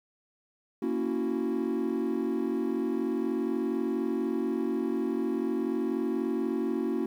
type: chord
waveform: triangle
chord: F# dominant seventh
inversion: first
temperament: equal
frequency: 233.1 / 277.2 / 329.6 / 370 Hz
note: A#3 / C#4 / E4 / F#4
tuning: 0 / 0 / 0 / 0 cents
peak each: -30 dBFS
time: 0.82-7.06 s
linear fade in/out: 5 ms
effects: tanh soft clip ceiling -18 dBFS + 10-bit